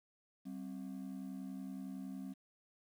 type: ring-modulated tone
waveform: triangle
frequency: 228.2 Hz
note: A#3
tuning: 37 cents flat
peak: -37 dBFS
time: 0.45-2.34 s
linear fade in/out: 20 ms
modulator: 35.4 Hz
effects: tanh soft clip ceiling -33 dBFS + 11-bit